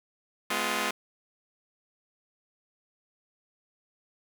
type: chord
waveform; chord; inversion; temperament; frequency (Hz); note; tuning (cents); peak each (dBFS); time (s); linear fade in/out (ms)
5% pulse; F diminished; first; just; 209.5 / 251.4 / 349.2; Ab3 / Cb4 / F4; +15 / +31 / 0; -21; 0.5-0.91; 5
effects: none